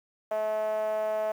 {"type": "tone with band-pass filter", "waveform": "5% pulse", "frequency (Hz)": 215.7, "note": "A3", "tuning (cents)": -34, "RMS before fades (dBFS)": -29, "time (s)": [0.31, 1.32], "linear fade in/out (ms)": 5, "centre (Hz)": 650, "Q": 6.4, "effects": ["9-bit"]}